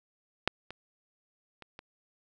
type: clicks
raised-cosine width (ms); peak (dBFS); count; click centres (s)
0.3; -8 / -25 / -30 / -28; 4; 0.476 / 0.706 / 1.623 / 1.791
effects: none